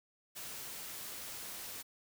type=noise; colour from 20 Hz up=white; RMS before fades=-45 dBFS; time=0.35-1.83 s; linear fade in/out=20 ms; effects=none